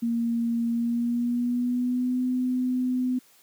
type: tone with pitch glide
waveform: sine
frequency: 233.1 to 252.7 Hz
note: A#3 to B3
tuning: 0 to +40 cents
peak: -22 dBFS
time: 0.02-3.19 s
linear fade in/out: 10 ms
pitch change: +140 cents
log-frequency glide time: 0.7-2.22 s
effects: white hiss -58 dBFS RMS until 3.42 s + high-pass 150 Hz 12 dB/octave